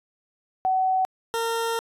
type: tone pair in turn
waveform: sine / 20% pulse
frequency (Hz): 753 / 458.7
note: F#5 / A#4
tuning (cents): +30 / -28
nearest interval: major sixth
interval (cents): 858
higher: first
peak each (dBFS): -19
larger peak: neither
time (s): 0.65-1.05 / 1.34-1.79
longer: second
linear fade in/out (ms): 0
effects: resampled to 32000 Hz